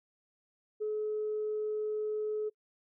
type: tone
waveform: sine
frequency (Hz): 426.9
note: G#4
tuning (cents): +48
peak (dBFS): -30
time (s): 0.8-2.5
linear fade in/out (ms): 20
effects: noise-tail reverb RT60 0.1 s tail -26 dB re dry + tanh soft clip ceiling -26 dBFS